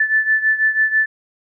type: beating tone pair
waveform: sine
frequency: 1751 / 1757.1 Hz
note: A6 / A6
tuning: -9 / -3 cents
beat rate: 6.1 Hz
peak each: -15 / -19 dBFS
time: 0-1.06 s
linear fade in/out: 5 ms
effects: none